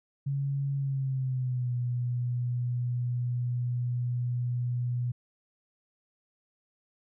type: tone with pitch glide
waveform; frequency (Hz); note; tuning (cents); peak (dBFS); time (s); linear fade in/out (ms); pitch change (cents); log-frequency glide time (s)
sine; 139 to 122.41; C#3 to B2; +5 to -15; -27; 0.26-5.12; 10; -220; 0.76-1.73
effects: none